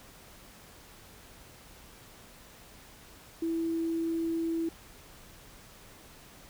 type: tone with quantisation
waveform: sine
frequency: 329.6 Hz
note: E4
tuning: in tune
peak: -28 dBFS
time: 3.42-4.69 s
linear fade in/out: 5 ms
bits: 9
effects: pink hiss -53 dBFS RMS until 6.49 s